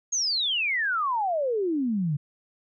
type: exponential sweep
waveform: sine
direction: down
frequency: 6645 to 138.59 Hz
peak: -23 dBFS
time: 0.12-2.17 s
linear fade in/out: 10 ms
effects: none